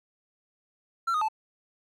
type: tone with pitch steps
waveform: triangle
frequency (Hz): 1355 / 1241 / 873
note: E6 / D#6 / A5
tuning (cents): +47 / -5 / -14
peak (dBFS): -22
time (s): 1.07-1.286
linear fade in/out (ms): 10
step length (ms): 72
effects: none